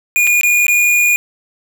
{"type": "tone with dropouts", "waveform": "square", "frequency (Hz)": 2437, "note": "D#7", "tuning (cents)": -37, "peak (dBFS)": -10, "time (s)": [0.16, 1.16], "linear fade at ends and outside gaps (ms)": 0, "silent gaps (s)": [[0.269, 0.273], [0.411, 0.433], [0.667, 0.682]], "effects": ["7-bit"]}